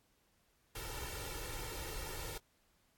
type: noise with comb filter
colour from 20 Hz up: pink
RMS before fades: -43 dBFS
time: 0.75-2.38 s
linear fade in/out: 5 ms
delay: 2.2 ms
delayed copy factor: +0.95
effects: pink hiss -74 dBFS RMS until 2.97 s + AAC 64 kbps